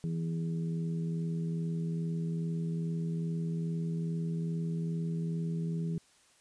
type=harmonic tone; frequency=82.41 Hz; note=E2; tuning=in tune; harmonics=2 / 3 / 4 / 5; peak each=-31 / -46 / -49 / -45 dBFS; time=0.04-5.98 s; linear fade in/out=0 ms; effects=white hiss -64 dBFS RMS until 6.4 s + resampled to 22050 Hz